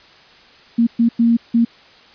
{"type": "tone bursts at uneven times", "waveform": "sine", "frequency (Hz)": 232.6, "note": "A#3", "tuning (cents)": -4, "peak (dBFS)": -10, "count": 4, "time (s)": [[0.78, 0.87], [0.99, 1.09], [1.19, 1.37], [1.54, 1.65]], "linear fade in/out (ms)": 10, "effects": ["white hiss -46 dBFS RMS until 2.14 s", "resampled to 11025 Hz"]}